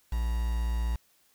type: tone with quantisation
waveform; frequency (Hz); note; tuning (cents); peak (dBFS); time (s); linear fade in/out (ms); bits
triangle; 57.7; A#1; -17; -24; 0.12-0.96; 5; 7
effects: white hiss -66 dBFS RMS until 1.34 s